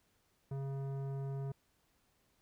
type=tone with tanh clipping; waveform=sine; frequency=136.9 Hz; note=C#3; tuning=21 cents flat; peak=-39 dBFS; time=0.51-1.52 s; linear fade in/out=5 ms; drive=14 dB; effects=pink hiss -75 dBFS RMS until 2.41 s